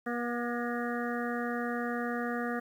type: harmonic tone with a mistuned harmonic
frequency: 240 Hz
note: B3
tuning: 49 cents flat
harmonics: 1 / 2 / 3 / 5 / 6 / 7 / 8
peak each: -34 / -37 / -39 / -41 / -42 / -42 / -43 dBFS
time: 0.06-2.6 s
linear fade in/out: 10 ms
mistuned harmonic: 8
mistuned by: -49 cents
effects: 10-bit